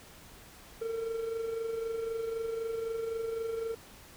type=tone with amplitude modulation; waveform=triangle; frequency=454 Hz; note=A#4; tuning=46 cents flat; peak=-28 dBFS; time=0.81-3.75 s; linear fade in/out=10 ms; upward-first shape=sine; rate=23.9 Hz; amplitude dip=50%; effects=pink hiss -53 dBFS RMS until 4.16 s